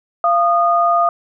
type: tone pair together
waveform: sine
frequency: 689 / 1227.7 Hz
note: F5 / D#6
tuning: -24 / -24 cents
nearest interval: minor seventh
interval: 1000 cents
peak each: -14 dBFS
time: 0.24-1.09 s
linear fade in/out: 2 ms
effects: none